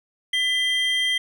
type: tone pair together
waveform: triangle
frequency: 2005 / 3183 Hz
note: B6 / G7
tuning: +26 / +26 cents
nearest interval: minor sixth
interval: 800 cents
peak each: -22 / -20 dBFS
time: 0.33-1.18 s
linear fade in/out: 5 ms
effects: none